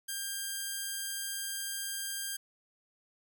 5% pulse tone, 1598 Hz, G6, 33 cents sharp, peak -24 dBFS, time 0.08-2.37 s, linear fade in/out 10 ms, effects none

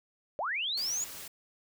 sine linear sweep, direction up, 523.3 to 7040 Hz, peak -30 dBFS, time 0.39-1.04 s, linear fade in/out 0 ms
white noise, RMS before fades -44 dBFS, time 0.77-1.28 s, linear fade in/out 5 ms
effects none

